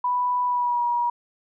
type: tone with pitch glide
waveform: sine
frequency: 987.8 to 958.6 Hz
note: B5 to A#5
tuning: 0 to +48 cents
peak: -20 dBFS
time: 0.04-1.1 s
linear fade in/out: 5 ms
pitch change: -52 cents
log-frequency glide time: 0.45-0.83 s
effects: none